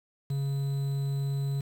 triangle tone with quantisation, 138.59 Hz, C#3, in tune, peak -25 dBFS, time 0.3-1.61 s, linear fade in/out 5 ms, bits 8, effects none

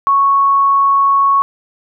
sine tone, 1107 Hz, C#6, 3 cents flat, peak -8 dBFS, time 0.07-1.42 s, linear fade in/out 0 ms, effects none

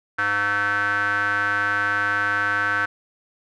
square tone with band-pass filter, 102.1 Hz, G#2, 29 cents flat, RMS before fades -22 dBFS, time 0.18-2.86 s, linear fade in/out 10 ms, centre 1500 Hz, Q 8.5, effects none

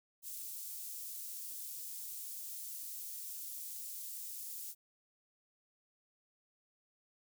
white high-pass noise, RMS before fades -45 dBFS, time 0.22-4.75 s, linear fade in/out 50 ms, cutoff 7300 Hz, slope 12 dB/octave, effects none

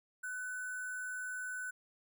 sine tone with sample-and-hold, 1500 Hz, F#6, 23 cents sharp, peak -38 dBFS, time 0.23-1.71 s, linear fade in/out 10 ms, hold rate 8820 Hz, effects none

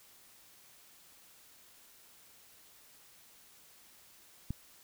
click, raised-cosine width 5 ms, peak -23 dBFS, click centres 4.506 s, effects white hiss -60 dBFS RMS until 4.83 s

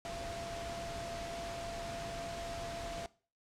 sine tone in noise, 680 Hz, F5, 46 cents flat, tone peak -42 dBFS, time 0.05-3.06 s, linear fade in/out 0 ms, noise pink, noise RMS -44 dBFS, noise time 0.05-3.06 s, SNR -1 dB, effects noise-tail reverb RT60 0.4 s tail -20 dB re dry + low-pass 7000 Hz 12 dB/octave

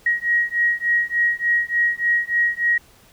sine beating tone pair, 1892 / 1895.4 Hz, A#6 / A#6, +25 / +28 cents, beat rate 3.4 Hz, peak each -20 dBFS, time 0.06-2.78 s, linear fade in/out 5 ms, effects pink hiss -52 dBFS RMS until 3.12 s

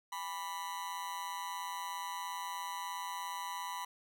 40% pulse tone with amplitude modulation, 987.8 Hz, B5, in tune, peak -34 dBFS, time 0.12-3.85 s, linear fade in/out 5 ms, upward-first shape sine, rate 177 Hz, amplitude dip 80%, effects none

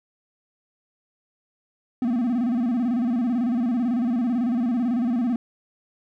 triangle tone with vibrato, 240.9 Hz, B3, 43 cents flat, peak -18 dBFS, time 2.02-5.36 s, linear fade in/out 2 ms, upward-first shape square, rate 18 Hz, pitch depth 100 cents each way, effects none

